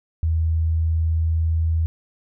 sine tone with pitch glide, 80.8 to 81.27 Hz, E2 to E2, -34 to -24 cents, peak -17 dBFS, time 0.23-1.86 s, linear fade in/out 0 ms, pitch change +10 cents, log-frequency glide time 0.35-1.71 s, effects none

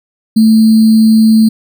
sine tone with sample-and-hold, 220.8 Hz, A3, 6 cents sharp, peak -3 dBFS, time 0.36-1.49 s, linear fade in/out 10 ms, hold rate 4410 Hz, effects none

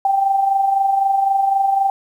sine tone with amplitude modulation, 784 Hz, G5, in tune, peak -11 dBFS, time 0.05-1.9 s, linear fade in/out 2 ms, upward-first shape sine, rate 23.9 Hz, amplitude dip 50%, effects 8-bit

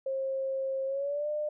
sine tone with pitch glide, 535 to 600.5 Hz, C5 to D5, +38 to +38 cents, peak -29 dBFS, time 0.06-1.49 s, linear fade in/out 5 ms, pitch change +200 cents, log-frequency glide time 0.86-1.29 s, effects none

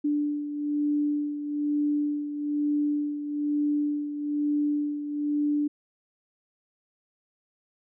sine beating tone pair, 293.7 / 294.8 Hz, D4 / D4, 0 / +7 cents, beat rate 1.1 Hz, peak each -25 / -32 dBFS, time 0.04-5.68 s, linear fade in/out 10 ms, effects none

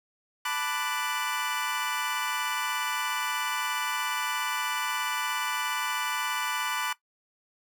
25% pulse chord, B minor seventh, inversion third, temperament equal with one note detuned, 880 / 992.3 / 1174.7 / 1480 Hz, A5 / B5 / D6 / F#6, 0 / +8 / 0 / 0 cents, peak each -33 / -30 / -30 / -30 dBFS, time 0.45-6.93 s, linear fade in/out 5 ms, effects noise-tail reverb RT60 0.1 s tail -17 dB re dry

